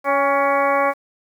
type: harmonic tone with a mistuned harmonic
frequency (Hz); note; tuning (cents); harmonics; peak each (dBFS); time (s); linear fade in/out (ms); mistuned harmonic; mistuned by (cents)
280; C#4; +18; 1 / 2 / 3 / 4 / 5 / 6 / 7 / 8; -29 / -19 / -22 / -20 / -28 / -30 / -29 / -27; 0.04-0.94; 50; 3; -37
effects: 8-bit